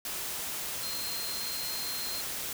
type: tone in noise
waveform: sine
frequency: 4176 Hz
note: C8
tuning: 4 cents flat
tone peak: -37 dBFS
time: 0.83-2.21 s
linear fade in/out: 2 ms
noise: white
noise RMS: -36 dBFS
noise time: 0.05-2.53 s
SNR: -4 dB
effects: none